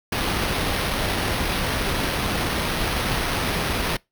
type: noise with sample-and-hold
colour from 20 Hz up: pink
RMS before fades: -24 dBFS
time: 0.12-3.97 s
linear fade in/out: 5 ms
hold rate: 7350 Hz
effects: noise-tail reverb RT60 0.2 s tail -24 dB re dry